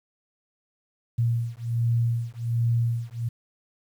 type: beating tone pair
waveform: sine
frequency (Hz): 116.54 / 117.84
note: A#2 / A#2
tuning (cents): 0 / +19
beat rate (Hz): 1.3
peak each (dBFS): -25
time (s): 1.18-3.29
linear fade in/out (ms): 10
effects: 9-bit